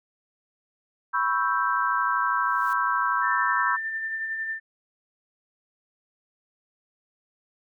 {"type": "chord", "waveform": "sine", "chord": "C# half-diminished seventh", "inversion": "third", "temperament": "equal with one note detuned", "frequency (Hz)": [987.8, 1100.4, 1318.5, 1568], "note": ["B5", "C#6", "E6", "G6"], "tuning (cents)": [0, -13, 0, 0], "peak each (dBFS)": -27, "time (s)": [1.13, 3.77], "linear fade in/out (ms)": 20}
{"type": "noise with exponential growth", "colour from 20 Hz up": "white", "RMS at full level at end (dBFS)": -46, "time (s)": [2.31, 2.73], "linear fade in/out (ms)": 0, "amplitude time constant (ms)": 91}
{"type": "tone with tremolo", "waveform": "sine", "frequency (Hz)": 1786, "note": "A6", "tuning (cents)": 25, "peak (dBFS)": -26, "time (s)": [3.21, 4.6], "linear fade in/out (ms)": 50, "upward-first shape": "sine", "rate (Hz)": 11, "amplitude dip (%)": 35}
{"effects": []}